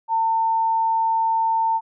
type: tone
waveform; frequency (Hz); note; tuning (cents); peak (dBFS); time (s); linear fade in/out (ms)
sine; 900; A5; +39; -17; 0.08-1.81; 50
effects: none